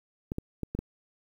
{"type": "clicks", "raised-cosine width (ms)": 3, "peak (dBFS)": -19, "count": 5, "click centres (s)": [0.319, 0.384, 0.633, 0.75, 0.79], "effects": ["9-bit"]}